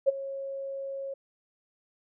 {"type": "tone with ADSR envelope", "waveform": "sine", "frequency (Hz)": 546, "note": "C#5", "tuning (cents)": -26, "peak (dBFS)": -16, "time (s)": [0.06, 1.14], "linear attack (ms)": 26, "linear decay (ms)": 19, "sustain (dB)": -17, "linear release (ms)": 7, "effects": []}